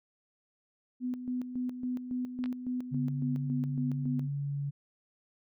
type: tone with tremolo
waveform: sine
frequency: 250.2 Hz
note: B3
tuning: 23 cents sharp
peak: -30 dBFS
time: 1-4.29 s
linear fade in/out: 50 ms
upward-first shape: square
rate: 3.6 Hz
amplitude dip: 60%
type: clicks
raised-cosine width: 0.3 ms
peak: -26 / -31 dBFS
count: 2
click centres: 2.44 / 2.459 s
type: tone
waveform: sine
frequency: 141.7 Hz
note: C#3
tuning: 38 cents sharp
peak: -31 dBFS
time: 2.91-4.71 s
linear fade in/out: 20 ms
effects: none